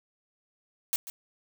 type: noise with echo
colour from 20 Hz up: blue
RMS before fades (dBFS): -27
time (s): 0.93-0.96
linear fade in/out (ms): 0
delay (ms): 140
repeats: 1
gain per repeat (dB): -13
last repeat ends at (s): 1.1
effects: none